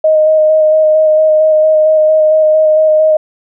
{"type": "tone with vibrato", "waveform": "sine", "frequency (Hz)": 622.3, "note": "D#5", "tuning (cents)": 0, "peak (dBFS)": -5, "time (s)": [0.04, 3.17], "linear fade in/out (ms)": 5, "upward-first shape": "square", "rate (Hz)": 4.4, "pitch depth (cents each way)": 12, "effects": []}